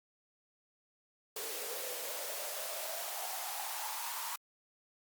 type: noise with high-pass filter sweep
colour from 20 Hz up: white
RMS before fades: -40 dBFS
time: 1.36-4.36 s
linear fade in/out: 5 ms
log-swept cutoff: 430 to 990 Hz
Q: 6.2
effects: Opus 48 kbps